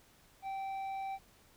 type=tone with tanh clipping; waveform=sine; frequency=777 Hz; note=G5; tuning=16 cents flat; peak=-38 dBFS; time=0.42-1.19 s; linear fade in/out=50 ms; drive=7 dB; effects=pink hiss -64 dBFS RMS until 1.56 s